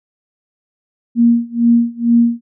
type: tone with tremolo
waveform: sine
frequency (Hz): 235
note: A#3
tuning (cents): +14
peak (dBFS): -6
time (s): 1.15-2.41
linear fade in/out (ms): 50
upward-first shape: sine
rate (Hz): 2.2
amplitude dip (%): 95
effects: none